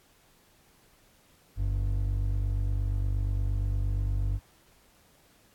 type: tone pair together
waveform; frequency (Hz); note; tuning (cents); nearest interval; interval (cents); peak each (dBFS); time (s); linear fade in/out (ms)
triangle; 48.68 / 97.2; G1 / G2; -11 / -14; octave; 1197; -25 / -28; 1.56-4.4; 50
effects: pink hiss -62 dBFS RMS until 5.54 s + AAC 64 kbps